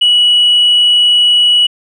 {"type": "tone", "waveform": "sine", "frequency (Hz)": 2933, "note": "F#7", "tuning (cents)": -16, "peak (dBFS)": -4, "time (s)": [0.01, 1.67], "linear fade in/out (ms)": 10, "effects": ["tanh soft clip ceiling -3 dBFS"]}